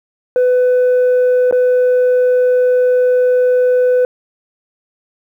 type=tone with dropouts; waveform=sine; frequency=500 Hz; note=B4; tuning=21 cents sharp; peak=-6 dBFS; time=0.36-4.05 s; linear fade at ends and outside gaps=1 ms; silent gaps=1.511-1.525 s; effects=tanh soft clip ceiling -8 dBFS + 8-bit